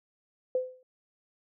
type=tone with exponential decay; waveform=sine; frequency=510 Hz; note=C5; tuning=44 cents flat; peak=-22 dBFS; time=0.55-0.83 s; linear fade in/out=2 ms; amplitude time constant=60 ms; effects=none